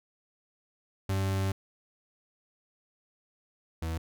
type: tone pair in turn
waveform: 40% pulse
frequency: 96.6 / 81.23 Hz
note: G2 / E2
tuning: -25 / -25 cents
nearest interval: minor third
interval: 300 cents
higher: first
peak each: -26 / -30 dBFS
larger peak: first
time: 1.09-1.52 / 3.82-3.98 s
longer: first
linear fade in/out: 5 ms
effects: none